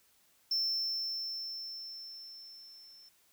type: tone with level ramp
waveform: triangle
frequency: 5350 Hz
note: E8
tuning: 25 cents sharp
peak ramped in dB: -27 to -53 dBFS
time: 0.51-3.09 s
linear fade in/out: 5 ms
effects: white hiss -68 dBFS RMS until 3.32 s